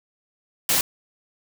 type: noise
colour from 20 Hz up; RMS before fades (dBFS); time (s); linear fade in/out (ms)
white; -20; 0.69-0.81; 2
effects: none